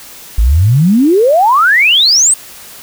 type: exponential sweep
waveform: sine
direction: up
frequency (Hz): 50 to 8700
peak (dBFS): -5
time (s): 0.38-2.34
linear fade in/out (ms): 5
effects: white hiss -33 dBFS RMS until 2.82 s